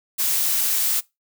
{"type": "noise", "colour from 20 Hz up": "blue", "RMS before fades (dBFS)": -21, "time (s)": [0.18, 1.01], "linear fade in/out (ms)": 20, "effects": ["noise-tail reverb RT60 0.2 s tail -22 dB re dry"]}